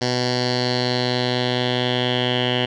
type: tone with low-pass filter sweep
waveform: 10% pulse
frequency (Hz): 124.3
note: B2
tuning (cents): +12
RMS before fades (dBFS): -21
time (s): 0.01-2.66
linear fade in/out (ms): 10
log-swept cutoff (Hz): 5000 to 3000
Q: 5.4
effects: none